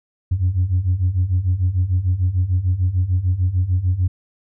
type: beating tone pair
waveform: sine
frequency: 87.31 / 94.01 Hz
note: F2 / F#2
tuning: 0 / +28 cents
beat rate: 6.7 Hz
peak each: -19 / -16 dBFS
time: 0.31-4.08 s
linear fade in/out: 10 ms
effects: tanh soft clip ceiling -11 dBFS